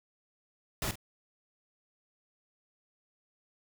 pink noise with echo, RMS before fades -33 dBFS, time 0.82-0.91 s, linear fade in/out 2 ms, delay 46 ms, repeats 1, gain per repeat -13 dB, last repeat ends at 0.956 s, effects none

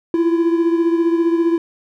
triangle beating tone pair, 333.7 / 348.7 Hz, E4 / F4, +21 / -3 cents, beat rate 15 Hz, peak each -12 / -19 dBFS, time 0.14-1.58 s, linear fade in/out 2 ms, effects none

